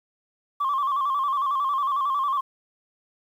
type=tone with vibrato; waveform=sine; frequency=1108.7 Hz; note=C#6; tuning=in tune; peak=-20 dBFS; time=0.6-2.41 s; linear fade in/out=10 ms; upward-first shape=square; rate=11 Hz; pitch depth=69 cents each way; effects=tanh soft clip ceiling -18 dBFS + 9-bit